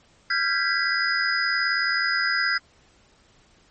sine tone cluster, 1379 / 1559 / 1638 / 1980 / 4976 Hz, F6 / G6 / G#6 / B6 / D#8, -22 / -10 / -24 / +4 / -1 cents, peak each -27 dBFS, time 0.3-2.58 s, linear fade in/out 5 ms, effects pink hiss -58 dBFS RMS until 3.7 s + MP3 32 kbps

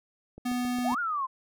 click train, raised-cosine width 2 ms, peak -31 dBFS, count 5, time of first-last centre 0.38-0.922 s, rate 7.38 Hz
square tone, 246.9 Hz, B3, in tune, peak -28 dBFS, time 0.45-0.95 s, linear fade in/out 10 ms
sine exponential two-way sweep, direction up then down, 606 to 1463 to 1022 Hz, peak -27 dBFS, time 0.84-1.27 s, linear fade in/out 20 ms, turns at 0.99 s
effects none

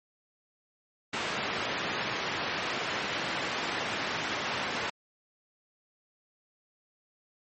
white band-pass noise, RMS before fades -33 dBFS, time 1.13-4.9 s, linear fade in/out 5 ms, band 120 to 2500 Hz, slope 12 dB/octave, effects MP3 32 kbps

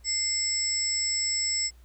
sine tone cluster, 2096 / 5290 / 7700 Hz, C7 / E8 / B8, +2 / +5 / -45 cents, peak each -35 / -27 / -29 dBFS, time 0.04-1.71 s, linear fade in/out 50 ms, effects added 60 Hz sine -50 dBFS peak until 1.84 s + pink hiss -64 dBFS RMS until 1.84 s

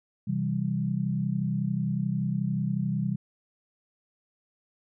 sine chord, C major, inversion none, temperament equal, 130.81 / 164.81 / 196 Hz, C3 / E3 / G3, 0 / 0 / 0 cents, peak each -30 / -30 / -29 dBFS, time 0.27-3.16 s, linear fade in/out 10 ms, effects none

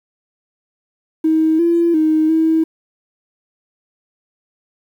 triangle tone with pitch steps, 317.4 / 339.2 / 313 / 321.2 Hz, D#4 / E4 / D#4 / E4, +35 / +50 / +10 / -45 cents, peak -7 dBFS, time 1.24-2.64 s, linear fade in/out 10 ms, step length 350 ms, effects tanh soft clip ceiling -9 dBFS + 8-bit

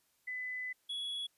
sine / triangle tone pair in turn, 2006 / 3368 Hz, B6 / G#7, +26 / +24 cents, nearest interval major sixth, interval 898 cents, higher second, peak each -37 / -35 dBFS, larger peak second, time 0.27-0.73 / 0.89-1.27 s, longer first, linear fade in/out 10 ms, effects white hiss -74 dBFS RMS until 1.37 s + resampled to 32000 Hz

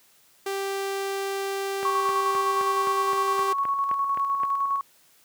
sawtooth tone, 392.3 Hz, G4, 1 cent sharp, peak -23 dBFS, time 0.46-3.53 s, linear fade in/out 5 ms
click train, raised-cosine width 0.5 ms, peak -20 dBFS, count 11, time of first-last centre 1.83-4.434 s, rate 3.84 Hz
sine tone with tremolo, 1109 Hz, C#6, in tune, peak -21 dBFS, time 1.85-4.81 s, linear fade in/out 2 ms, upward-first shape square, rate 9.8 Hz, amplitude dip 35%
effects white hiss -59 dBFS RMS until 5.24 s + high-pass 80 Hz 12 dB/octave

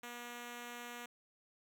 5% pulse tone, 240.6 Hz, B3, 45 cents flat, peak -34 dBFS, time 0.03-1.06 s, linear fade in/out 5 ms, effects none

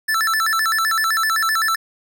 square tone with vibrato, 1526 Hz, G6, 47 cents flat, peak -17 dBFS, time 0.08-1.76 s, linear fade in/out 10 ms, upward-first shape square, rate 7.8 Hz, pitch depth 240 cents each way, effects 9-bit

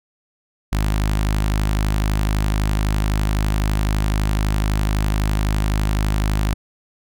sawtooth tone with notch filter, 51.91 Hz, G#1, in tune, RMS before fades -19 dBFS, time 0.72-6.54 s, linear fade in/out 10 ms, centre 460 Hz, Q 1.4, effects none

